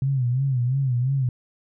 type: tone with vibrato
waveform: sine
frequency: 129.3 Hz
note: C3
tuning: 20 cents flat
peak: -19 dBFS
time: 0.02-1.29 s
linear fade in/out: 2 ms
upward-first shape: sine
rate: 2.9 Hz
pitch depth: 120 cents each way
effects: none